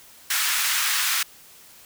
pink high-pass noise, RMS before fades -23 dBFS, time 0.3-1.23 s, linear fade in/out 5 ms, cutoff 1300 Hz, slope 24 dB/octave, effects white hiss -49 dBFS RMS until 1.85 s

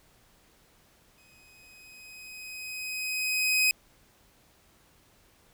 sawtooth tone with exponential growth, 2517 Hz, D#7, 19 cents sharp, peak -17 dBFS, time 1.18-3.71 s, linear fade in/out 1 ms, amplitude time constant 550 ms, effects pink hiss -62 dBFS RMS until 5.53 s

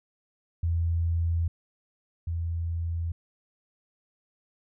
sine tone pair in turn, 83.9 / 83.9 Hz, E2 / E2, +31 / +31 cents, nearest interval unison, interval 0 cents, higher neither, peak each -23 / -27 dBFS, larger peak first, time 0.63-1.48 / 2.27-3.12 s, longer neither, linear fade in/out 5 ms, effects none

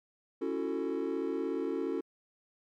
triangle chord, F# minor seventh, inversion second, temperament just, 277.5 / 333 / 370 / 444 Hz, C#4 / E4 / F#4 / A4, +2 / +18 / 0 / +16 cents, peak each -34 dBFS, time 0.41-2.01 s, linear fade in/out 10 ms, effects tanh soft clip ceiling -20 dBFS + MP3 96 kbps

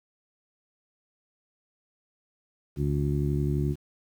harmonic tone, 71.7 Hz, D2, 41 cents flat, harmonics 1 / 2 / 3 / 4 / 5, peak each -30 / -26 / -35 / -34 / -33 dBFS, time 2.76-3.76 s, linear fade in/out 50 ms, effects 9-bit

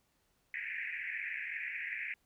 pink band-pass noise, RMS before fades -40 dBFS, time 0.54-2.14 s, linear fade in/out 2 ms, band 1700 to 2500 Hz, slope 96 dB/octave, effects pink hiss -75 dBFS RMS until 2.25 s

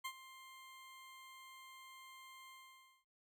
20% pulse tone with ADSR envelope, 1053 Hz, C6, 11 cents sharp, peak -35 dBFS, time 0.04-3.05 s, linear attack 14 ms, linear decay 68 ms, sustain -15 dB, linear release 560 ms, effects none

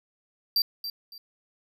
square tone with echo, 4703 Hz, D8, 2 cents sharp, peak -21 dBFS, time 0.56-0.62 s, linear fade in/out 2 ms, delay 280 ms, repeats 2, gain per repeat -11 dB, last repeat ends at 1.18 s, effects none

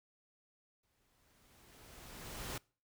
pink noise with exponential growth, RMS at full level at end -41 dBFS, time 0.83-2.58 s, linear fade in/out 5 ms, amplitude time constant 380 ms, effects noise-tail reverb RT60 0.4 s tail -25 dB re dry

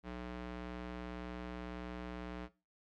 square tone with high-pass filter, 60.9 Hz, B1, 24 cents flat, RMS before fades -44 dBFS, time 0.03-2.49 s, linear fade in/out 50 ms, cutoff 130 Hz, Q 0.69, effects noise-tail reverb RT60 0.3 s tail -18 dB re dry + low-pass 3000 Hz 12 dB/octave

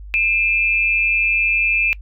sine tone pair together, 2404 / 2614 Hz, D7 / E7, +40 / -15 cents, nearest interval minor second, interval 145 cents, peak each -17 dBFS, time 0.14-1.93 s, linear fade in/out 0 ms, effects noise-tail reverb RT60 0.1 s tail -23 dB re dry + added 50 Hz sine -32 dBFS peak until 2.01 s

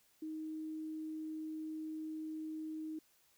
sine tone, 313.5 Hz, D#4, 13 cents sharp, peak -40 dBFS, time 0.22-2.99 s, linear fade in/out 5 ms, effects white hiss -71 dBFS RMS until 3.37 s

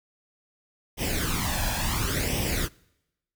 pink noise with flanger, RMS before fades -27 dBFS, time 0.97-2.69 s, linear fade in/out 50 ms, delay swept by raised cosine 0.35 to 1.22 ms, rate 0.71 Hz, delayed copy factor +0.7, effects noise-tail reverb RT60 0.9 s tail -25 dB re dry

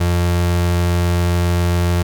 35% pulse tone, 87.31 Hz, F2, in tune, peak -12 dBFS, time 0-2.03 s, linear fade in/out 10 ms, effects none

